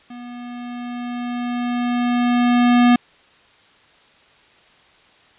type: tone with level ramp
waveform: square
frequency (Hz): 242.9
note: B3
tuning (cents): -29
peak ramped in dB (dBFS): -34 to -10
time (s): 0.1-2.96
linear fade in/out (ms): 5
effects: white hiss -52 dBFS RMS until 5.38 s + resampled to 8000 Hz